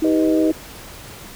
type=tone; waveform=sine; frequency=317.3 Hz; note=D#4; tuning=34 cents sharp; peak=-15 dBFS; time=0.02-0.52 s; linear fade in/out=5 ms
type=chord; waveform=sine; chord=G augmented; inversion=none; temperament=equal with one note detuned; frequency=395.2 / 493.9 / 622.3 Hz; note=G4 / B4 / D#5; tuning=+14 / 0 / 0 cents; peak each=-23 dBFS; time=0.04-0.51 s; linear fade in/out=5 ms
effects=pink hiss -38 dBFS RMS until 1.35 s